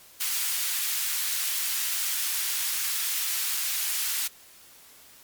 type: high-pass noise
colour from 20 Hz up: white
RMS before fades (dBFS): -28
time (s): 0.2-4.28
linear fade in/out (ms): 10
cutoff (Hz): 1600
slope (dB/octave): 12
effects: white hiss -52 dBFS RMS until 5.23 s + MP3 96 kbps